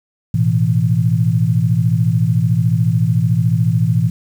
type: chord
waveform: sine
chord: A suspended second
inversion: none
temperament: just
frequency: 110 / 123.75 / 165 Hz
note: A2 / B2 / E3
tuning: 0 / +4 / +2 cents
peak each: -16 dBFS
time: 0.34-4.1 s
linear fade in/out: 5 ms
effects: 7-bit